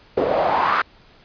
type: noise with band-pass filter sweep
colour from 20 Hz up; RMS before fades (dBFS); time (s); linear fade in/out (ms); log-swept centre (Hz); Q
pink; -19; 0.17-0.82; 5; 440 to 1400; 3.9
effects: pink hiss -51 dBFS RMS until 1.24 s + resampled to 11025 Hz